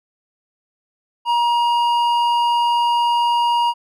sine tone with hard clipping, 949 Hz, A#5, 31 cents sharp, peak -16 dBFS, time 1.25-3.74 s, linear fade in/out 50 ms, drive 8 dB, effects none

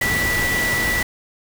sine tone in noise, 1961 Hz, B6, 13 cents flat, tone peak -19 dBFS, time 0.01-1.03 s, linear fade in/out 5 ms, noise pink, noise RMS -24 dBFS, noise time 0.01-1.03 s, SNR +2 dB, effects none

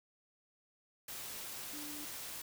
sine tone in noise, 296.4 Hz, D4, 16 cents sharp, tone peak -48 dBFS, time 1.73-2.05 s, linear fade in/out 5 ms, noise white, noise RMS -45 dBFS, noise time 1.08-2.42 s, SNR -6 dB, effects none

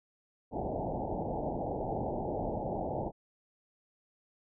white low-pass noise, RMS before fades -35 dBFS, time 0.51-3.12 s, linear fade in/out 50 ms, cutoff 860 Hz, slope 96 dB/octave, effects none

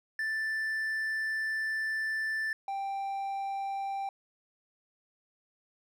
triangle tone pair in turn, 1765 / 786.2 Hz, A6 / G5, +5 / +5 cents, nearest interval octave + major second, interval 1400 cents, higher first, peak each -28 / -30 dBFS, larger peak first, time 0.19-2.53 / 2.68-4.09 s, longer first, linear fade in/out 2 ms, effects none

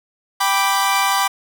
sawtooth chord, G major, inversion none, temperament equal, 784 / 987.8 / 1174.7 Hz, G5 / B5 / D6, 0 / 0 / 0 cents, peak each -16 dBFS, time 0.4-1.28 s, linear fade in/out 10 ms, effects none

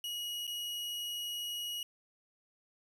40% pulse tone with dropouts, 2902 Hz, F#7, 34 cents flat, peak -36 dBFS, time 0.04-1.83 s, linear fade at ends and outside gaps 2 ms, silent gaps 0.469-0.476 s, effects none

